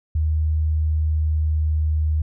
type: tone with pitch glide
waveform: sine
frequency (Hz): 77.78 to 77.29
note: D#2 to D#2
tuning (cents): 0 to -11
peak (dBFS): -17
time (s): 0.15-2.22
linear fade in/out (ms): 5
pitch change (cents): -11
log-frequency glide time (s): 0.74-1.86
effects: none